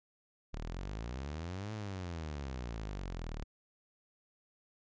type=exponential two-way sweep; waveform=sawtooth; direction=up then down; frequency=35.66 to 110 to 35.66 Hz; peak=-35 dBFS; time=0.53-3.44 s; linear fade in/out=10 ms; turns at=1.73 s; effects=resampled to 16000 Hz